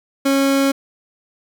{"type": "tone", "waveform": "30% pulse", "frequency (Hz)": 274.1, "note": "C#4", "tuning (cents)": -19, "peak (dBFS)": -11, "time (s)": [0.25, 0.72], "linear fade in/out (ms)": 10, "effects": []}